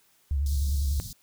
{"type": "tone with vibrato", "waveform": "sine", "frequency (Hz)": 70.5, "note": "C#2", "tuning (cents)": 30, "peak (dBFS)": -23, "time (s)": [0.31, 1], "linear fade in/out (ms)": 0, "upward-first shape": "sine", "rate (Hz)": 10, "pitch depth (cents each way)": 83}
{"type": "band-stop noise", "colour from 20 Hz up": "pink", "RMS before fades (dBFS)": -39, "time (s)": [0.46, 1.13], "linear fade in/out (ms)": 2, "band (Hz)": [200, 3900], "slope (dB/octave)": 48}
{"effects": ["white hiss -64 dBFS RMS until 1.22 s"]}